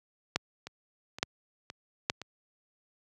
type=two click trains; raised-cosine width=0.2 ms; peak=-9 / -23 dBFS; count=3 / 4; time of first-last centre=0.36-2.099 / 0.67-2.216 s; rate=1.15 / 1.94 Hz; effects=high-pass 80 Hz 12 dB/octave